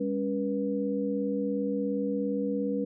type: tone cluster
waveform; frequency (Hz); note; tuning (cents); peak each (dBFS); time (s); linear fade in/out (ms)
sine; 201.7 / 278.9 / 483.9; G3 / C#4 / B4; +50 / +11 / -35; -31; 0-2.85; 10
effects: none